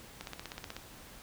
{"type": "click train", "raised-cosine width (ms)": 0.2, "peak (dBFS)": -23, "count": 10, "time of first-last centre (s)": [0.21, 0.766], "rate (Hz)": 16.2, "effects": ["pink hiss -52 dBFS RMS until 1.22 s"]}